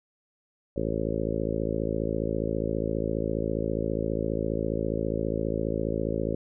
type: harmonic tone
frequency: 54.8 Hz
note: A1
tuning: 6 cents flat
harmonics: 1 / 2 / 3 / 4 / 5 / 6 / 7 / 8 / 9 / 10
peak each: -35 / -35 / -35 / -35 / -35 / -35 / -35 / -35 / -35 / -35 dBFS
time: 0.76-6.35 s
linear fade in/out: 5 ms
effects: none